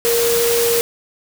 sine tone in noise, 468.8 Hz, A#4, 10 cents sharp, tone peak -15 dBFS, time 0.05-0.81 s, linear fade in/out 0 ms, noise white, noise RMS -20 dBFS, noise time 0.05-0.81 s, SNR +2 dB, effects none

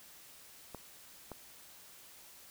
clicks, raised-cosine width 1 ms, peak -29 dBFS, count 2, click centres 0.747 / 1.317 s, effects white hiss -56 dBFS RMS until 2.5 s

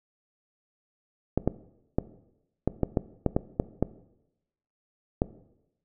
clicks, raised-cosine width 2 ms, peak -9 dBFS, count 11, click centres 1.376 / 1.476 / 1.985 / 2.676 / 2.833 / 2.972 / 3.263 / 3.365 / 3.599 / 3.826 / 5.219 s, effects noise-tail reverb RT60 0.9 s tail -17 dB re dry

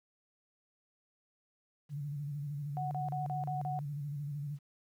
sine tone with vibrato, 144.6 Hz, D3, 27 cents flat, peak -36 dBFS, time 1.89-4.59 s, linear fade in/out 50 ms, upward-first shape square, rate 13 Hz, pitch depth 51 cents each way
sine tone bursts, 739 Hz, F#5, 2 cents flat, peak -35 dBFS, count 6, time 2.77-3.79 s, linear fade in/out 0 ms, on 140 ms, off 36 ms
effects 11-bit

